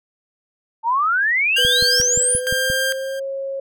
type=exponential sweep; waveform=sine; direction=up; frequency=880 to 10620 Hz; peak=-15 dBFS; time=0.83-2.41 s; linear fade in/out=50 ms
type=tone with tremolo; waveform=sawtooth; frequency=1593 Hz; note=G6; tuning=27 cents sharp; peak=-15 dBFS; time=1.56-3.2 s; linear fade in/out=10 ms; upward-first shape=square; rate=1.1 Hz; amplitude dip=80%
type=tone with pitch glide; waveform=sine; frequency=493.3 to 544.2 Hz; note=B4 to C#5; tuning=-2 to -32 cents; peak=-23 dBFS; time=1.58-3.6 s; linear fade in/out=5 ms; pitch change=+170 cents; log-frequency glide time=2.17-3.23 s
type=click train; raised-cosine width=5 ms; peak=-16 dBFS; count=7; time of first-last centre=1.65-2.701 s; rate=5.71 Hz
effects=none